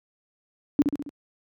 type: tone with echo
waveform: sine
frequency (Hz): 288.1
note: D4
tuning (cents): -33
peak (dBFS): -14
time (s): 0.79-0.82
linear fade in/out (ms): 0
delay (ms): 68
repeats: 4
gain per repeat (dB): -5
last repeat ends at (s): 1.092
effects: high-pass 80 Hz 12 dB/octave